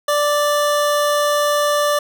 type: tone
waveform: 25% pulse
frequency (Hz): 587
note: D5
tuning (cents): -1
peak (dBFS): -11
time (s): 0.08-1.99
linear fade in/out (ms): 5
effects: none